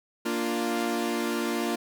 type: chord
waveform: sawtooth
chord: Bb major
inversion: none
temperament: equal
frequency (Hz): 233.1 / 293.7 / 349.2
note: Bb3 / D4 / F4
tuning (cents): 0 / 0 / 0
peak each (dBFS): -26 / -29 / -26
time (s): 0.25-1.76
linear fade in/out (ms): 10
effects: none